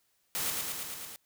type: noise with echo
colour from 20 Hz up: white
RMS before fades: -33 dBFS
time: 0.35-0.5 s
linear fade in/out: 0 ms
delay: 110 ms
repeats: 6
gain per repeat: -2 dB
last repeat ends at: 1.16 s
effects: white hiss -73 dBFS RMS until 1.25 s